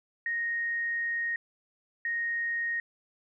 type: tone pair in turn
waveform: sine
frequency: 1864.7 / 1864.7 Hz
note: A#6 / A#6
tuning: 0 / 0 cents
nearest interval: unison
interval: 0 cents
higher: neither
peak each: -28 dBFS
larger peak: neither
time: 0.26-1.36 / 2.05-2.8 s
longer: first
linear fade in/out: 2 ms
effects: none